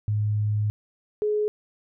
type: tone pair in turn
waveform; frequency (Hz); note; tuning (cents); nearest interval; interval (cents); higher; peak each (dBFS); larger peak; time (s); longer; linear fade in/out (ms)
sine; 105.4 / 421.6; G#2 / G#4; +26 / +26; 2 octaves; 2400; second; -21; neither; 0.08-0.7 / 1.22-1.48; first; 0
effects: none